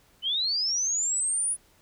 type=linear sweep; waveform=sine; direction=up; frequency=2960 to 9956 Hz; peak=-24 dBFS; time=0.22-1.57 s; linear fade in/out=50 ms; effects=pink hiss -61 dBFS RMS until 1.81 s